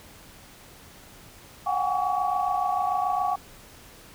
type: tone cluster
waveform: sine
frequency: 722 / 749 / 810 / 1131 Hz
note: F#5 / F#5 / G#5 / C#6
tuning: -43 / +21 / -43 / +34 cents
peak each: -28 dBFS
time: 1.66-3.36 s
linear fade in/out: 10 ms
effects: tanh soft clip ceiling -12 dBFS + pink hiss -49 dBFS RMS until 4.14 s